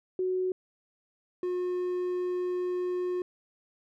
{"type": "tone pair in turn", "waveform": ["sine", "triangle"], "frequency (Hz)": [370, 360.5], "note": ["F#4", "F#4"], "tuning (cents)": [0, -45], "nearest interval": "unison", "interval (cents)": 45, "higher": "first", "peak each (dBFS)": -26, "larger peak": "neither", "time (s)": [[0.19, 0.52], [1.43, 3.22]], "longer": "second", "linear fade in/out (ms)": 2, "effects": []}